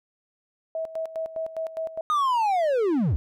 sine tone with tremolo, 646 Hz, E5, 35 cents flat, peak -26 dBFS, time 0.75-2.01 s, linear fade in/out 2 ms, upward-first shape square, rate 4.9 Hz, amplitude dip 75%
triangle linear sweep, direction down, 1244.5 to 58.27 Hz, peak -18 dBFS, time 2.1-3.16 s, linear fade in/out 0 ms
effects none

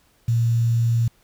sine tone with quantisation, 116.54 Hz, A#2, in tune, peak -16 dBFS, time 0.28-1.08 s, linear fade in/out 5 ms, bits 7, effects pink hiss -60 dBFS RMS until 1.23 s

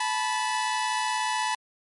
sawtooth tone pair together, 868 / 984.3 Hz, A5 / B5, -24 / -6 cents, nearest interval major second, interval 218 cents, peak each -24 dBFS, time 0-1.55 s, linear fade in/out 5 ms, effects MP3 48 kbps

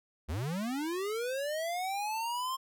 square linear sweep, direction up, 65 to 1064 Hz, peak -33 dBFS, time 0.28-2.57 s, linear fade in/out 20 ms, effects none

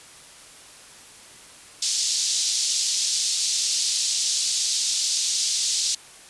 pink band-pass noise, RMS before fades -24 dBFS, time 1.82-5.95 s, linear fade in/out 5 ms, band 4200 to 7700 Hz, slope 24 dB/octave, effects white hiss -46 dBFS RMS until 6.29 s + resampled to 24000 Hz

